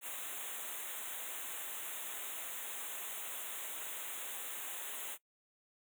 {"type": "band-stop noise", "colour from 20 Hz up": "white", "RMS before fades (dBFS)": -43, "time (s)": [0.01, 5.18], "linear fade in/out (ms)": 50, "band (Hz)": [3800, 6500], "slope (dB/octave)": 96, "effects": ["noise-tail reverb RT60 0.1 s tail -19 dB re dry", "high-pass 400 Hz 12 dB/octave"]}